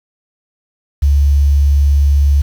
sine tone with quantisation, 71 Hz, C#2, 42 cents sharp, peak -7 dBFS, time 1.02-2.42 s, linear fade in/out 10 ms, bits 6, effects none

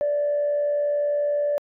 sine tone with frequency modulation, 583 Hz, D5, 13 cents flat, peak -19 dBFS, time 0.01-1.58 s, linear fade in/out 0 ms, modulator 71.3 Hz, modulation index 0.2, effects tanh soft clip ceiling -16 dBFS

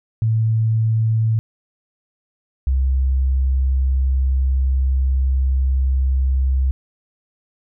sine tone pair in turn, 111.5 / 65.84 Hz, A2 / C2, +23 / +11 cents, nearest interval major sixth, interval 912 cents, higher first, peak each -14 dBFS, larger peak neither, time 0.22-1.39 / 2.67-6.71 s, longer second, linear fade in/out 0 ms, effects none

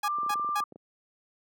sawtooth tone bursts, 830.6 Hz, G#5, in tune, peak -25 dBFS, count 3, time 0.03-0.606 s, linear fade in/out 5 ms, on 52 ms, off 210 ms
sine tone, 1186 Hz, D6, 17 cents sharp, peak -27 dBFS, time 0.04-0.64 s, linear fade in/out 5 ms
clicks, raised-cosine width 2 ms, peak -32 dBFS, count 11, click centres 0.185 / 0.232 / 0.263 / 0.304 / 0.356 / 0.396 / 0.446 / 0.49 / 0.604 / 0.723 / 0.759 s
effects high-pass 200 Hz 12 dB/octave

